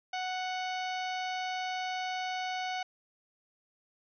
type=harmonic tone with a mistuned harmonic; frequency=740 Hz; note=F#5; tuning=in tune; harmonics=1 / 2 / 3 / 4 / 5 / 6 / 7 / 8; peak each=-34 / -42 / -41 / -44 / -48 / -48 / -54 / -52 dBFS; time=0.13-2.83 s; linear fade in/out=5 ms; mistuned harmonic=8; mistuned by=+42 cents; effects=none